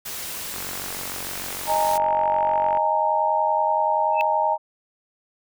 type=noise; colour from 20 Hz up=white; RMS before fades=-32 dBFS; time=0.05-1.98 s; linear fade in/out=10 ms
type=click train; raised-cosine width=0.5 ms; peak=-19 dBFS; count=105; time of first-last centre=0.54-2.772 s; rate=46.6 Hz
type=chord; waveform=sine; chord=D# suspended fourth; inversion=none; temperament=equal with one note detuned; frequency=622.3 / 830.6 / 921.1 Hz; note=D#5 / G#5 / A#5; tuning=0 / 0 / -21 cents; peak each=-24 / -23 / -21 dBFS; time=1.66-4.58 s; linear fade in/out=50 ms
type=tone with exponential growth; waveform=sine; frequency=2621 Hz; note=E7; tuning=11 cents flat; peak=-18 dBFS; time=4.12-4.21 s; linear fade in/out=0 ms; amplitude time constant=18 ms
effects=none